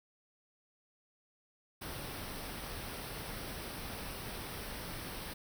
pink band-stop noise, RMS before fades -43 dBFS, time 1.81-5.34 s, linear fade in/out 10 ms, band 5900 to 8300 Hz, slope 96 dB/octave, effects none

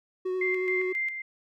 triangle tone with vibrato, 370 Hz, F#4, in tune, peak -25 dBFS, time 0.25-0.93 s, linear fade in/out 10 ms, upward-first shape sine, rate 11 Hz, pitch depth 15 cents each way
sine tone with tremolo, 2093 Hz, C7, in tune, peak -26 dBFS, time 0.41-1.22 s, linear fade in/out 5 ms, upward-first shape square, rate 3.7 Hz, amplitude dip 55%
effects none

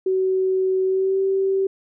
sine tone with pitch glide, 376.8 to 386.3 Hz, F#4 to G4, +32 to -25 cents, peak -17 dBFS, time 0.06-1.67 s, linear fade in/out 5 ms, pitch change +43 cents, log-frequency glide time 0.84-1.2 s, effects none

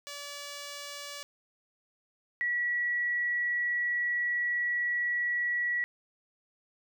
5% pulse / sine tone pair in turn, 575 / 1934.1 Hz, D5 / B6, -37 / -37 cents, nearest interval octave + major sixth, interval 2100 cents, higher second, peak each -28 / -27 dBFS, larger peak second, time 0.07-1.23 / 2.41-5.84 s, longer second, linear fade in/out 0 ms, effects none

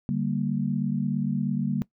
sine chord, G minor, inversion second, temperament equal, 146.83 / 196 / 233.1 Hz, D3 / G3 / Bb3, 0 / 0 / 0 cents, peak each -28 dBFS, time 0.09-1.82 s, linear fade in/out 0 ms, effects noise-tail reverb RT60 0.1 s tail -20 dB re dry

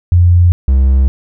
sine / triangle tone pair in turn, 87.9 / 66.41 Hz, F2 / C2, +12 / +26 cents, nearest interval perfect fourth, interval 486 cents, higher first, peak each -4 dBFS, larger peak neither, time 0.12-0.52 / 0.68-1.08 s, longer neither, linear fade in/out 0 ms, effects none

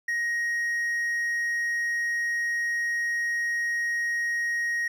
triangle tone, 1880 Hz, A#6, 14 cents sharp, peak -23 dBFS, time 0.08-4.88 s, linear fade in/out 5 ms, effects none

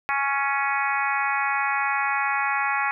harmonic tone with a mistuned harmonic, 277.2 Hz, C#4, in tune, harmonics 3 / 4 / 5 / 6 / 7 / 8 / 9, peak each -27 / -28 / -29 / -30 / -30 / -31 / -32 dBFS, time 0.09-2.91 s, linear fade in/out 0 ms, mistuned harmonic 6, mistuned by +17 cents, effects none

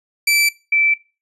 sawtooth / sine tone pair in turn, 2325 / 2325 Hz, D7 / D7, -18 / -18 cents, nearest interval unison, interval 0 cents, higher neither, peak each -9 / -12 dBFS, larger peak first, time 0.27-0.49 / 0.72-0.94 s, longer neither, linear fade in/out 5 ms, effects noise-tail reverb RT60 0.3 s tail -20 dB re dry + resampled to 32000 Hz

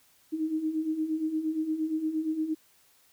sine beating tone pair, 308.1 / 316.7 Hz, D#4 / D#4, -17 / +31 cents, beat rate 8.6 Hz, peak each -34 / -28 dBFS, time 0.32-2.55 s, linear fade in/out 20 ms, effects white hiss -63 dBFS RMS until 3.12 s

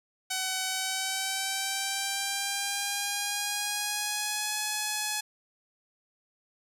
5% pulse tone with pitch glide, 754 to 846.3 Hz, F#5 to G#5, +32 to +32 cents, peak -17 dBFS, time 0.3-5.21 s, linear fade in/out 10 ms, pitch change +200 cents, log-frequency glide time 0.65-4.57 s, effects none

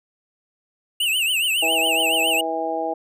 square tone with vibrato, 2794 Hz, F7, in tune, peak -19 dBFS, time 1-2.41 s, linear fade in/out 5 ms, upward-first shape triangle, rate 7.2 Hz, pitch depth 180 cents each way
harmonic tone, 162.5 Hz, E3, 24 cents flat, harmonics 2 / 3 / 4 / 5, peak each -30 / -29 / -26 / -26 dBFS, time 1.62-2.94 s, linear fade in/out 10 ms
effects none

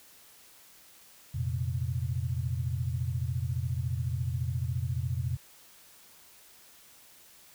sine chord, F suspended fourth, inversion none, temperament equal, 87.31 / 116.54 / 130.81 Hz, F2 / Bb2 / C3, 0 / 0 / 0 cents, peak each -33 dBFS, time 1.34-5.37 s, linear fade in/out 10 ms, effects white hiss -56 dBFS RMS until 7.54 s

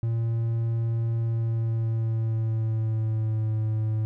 triangle tone with pitch glide, 114.8 to 109.11 Hz, A#2 to A2, -26 to -14 cents, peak -21 dBFS, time 0.03-4.05 s, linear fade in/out 0 ms, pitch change -88 cents, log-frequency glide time 1.17-3.54 s, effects none

